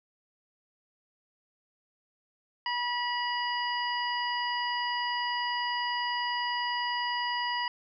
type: harmonic tone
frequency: 970 Hz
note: B5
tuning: 31 cents flat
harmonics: 1 / 2 / 3 / 5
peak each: -31 / -34 / -36 / -38 dBFS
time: 2.66-7.68 s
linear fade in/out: 2 ms
effects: none